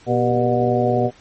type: harmonic tone with a mistuned harmonic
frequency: 121.5 Hz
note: B2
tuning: 28 cents flat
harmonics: 1 / 2 / 3 / 4 / 5 / 6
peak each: -22 / -22 / -22 / -22 / -22 / -22 dBFS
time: 0.06-1.11 s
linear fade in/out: 50 ms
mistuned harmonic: 3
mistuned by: +93 cents
effects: pink hiss -49 dBFS RMS until 1.2 s + MP3 32 kbps